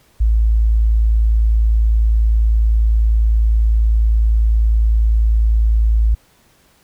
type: tone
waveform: sine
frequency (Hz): 55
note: A1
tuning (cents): 0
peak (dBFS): -10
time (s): 0.2-6.15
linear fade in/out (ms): 10
effects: pink hiss -54 dBFS RMS until 6.83 s